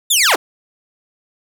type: linear sweep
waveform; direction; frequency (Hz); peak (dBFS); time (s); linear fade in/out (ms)
15% pulse; down; 3729 to 234.4; -4; 0.1-0.36; 10
effects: none